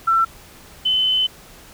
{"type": "tone pair in turn", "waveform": "sine", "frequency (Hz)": [1342, 3038], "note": ["E6", "F#7"], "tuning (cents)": [31, 45], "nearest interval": "octave + major second", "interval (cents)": 1414, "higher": "second", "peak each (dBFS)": [-13, -15], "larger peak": "first", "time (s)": [[0.07, 0.25], [0.85, 1.27]], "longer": "second", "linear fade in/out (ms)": 10, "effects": ["pink hiss -44 dBFS RMS until 1.73 s"]}